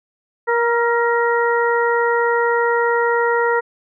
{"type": "harmonic tone with a mistuned harmonic", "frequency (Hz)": 471.7, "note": "A#4", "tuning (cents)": 20, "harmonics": [1, 2, 3, 4], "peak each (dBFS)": [-17, -20, -22, -23], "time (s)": [0.47, 3.61], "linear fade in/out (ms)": 20, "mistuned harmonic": 3, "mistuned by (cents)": -34, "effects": []}